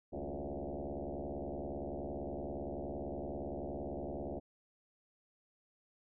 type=tone with frequency modulation; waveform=sine; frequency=150 Hz; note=D3; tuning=37 cents sharp; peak=-38 dBFS; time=0.12-4.4 s; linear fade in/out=20 ms; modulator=70.6 Hz; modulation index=7.9; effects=none